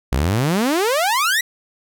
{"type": "exponential sweep", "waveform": "sawtooth", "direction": "up", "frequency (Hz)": [58.2, 2000], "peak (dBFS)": -12, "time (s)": [0.12, 1.41], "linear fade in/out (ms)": 5, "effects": []}